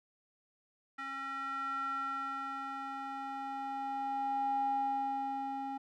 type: tone with band-pass filter sweep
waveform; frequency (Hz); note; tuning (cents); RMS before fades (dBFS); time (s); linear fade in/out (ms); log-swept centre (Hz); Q
square; 271.7; C#4; -35; -37; 0.98-5.78; 10; 1600 to 660; 6.1
effects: none